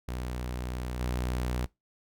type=tone with level steps; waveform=sawtooth; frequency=61.74 Hz; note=B1; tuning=in tune; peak=-29 / -25 dBFS; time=0.08-1.66 s; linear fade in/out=5 ms; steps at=1 s; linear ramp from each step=5 ms; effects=noise-tail reverb RT60 0.2 s tail -23 dB re dry